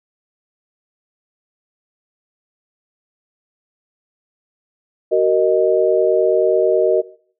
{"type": "chord", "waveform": "sine", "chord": "D# minor", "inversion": "first", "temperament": "equal with one note detuned", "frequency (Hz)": [376.9, 466.2, 622.3], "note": ["F#4", "A#4", "D#5"], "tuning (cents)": [32, 0, 0], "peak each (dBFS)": -16, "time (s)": [5.11, 7.02], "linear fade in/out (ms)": 20, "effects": ["noise-tail reverb RT60 0.5 s tail -19 dB re dry"]}